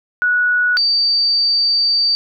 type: tone pair in turn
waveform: sine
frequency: 1467 / 4625 Hz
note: F#6 / D8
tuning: -15 / -27 cents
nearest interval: octave + minor sixth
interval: 1988 cents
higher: second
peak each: -12 dBFS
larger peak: neither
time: 0.22-0.77 / 0.77-2.15 s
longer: second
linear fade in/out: 0 ms
effects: none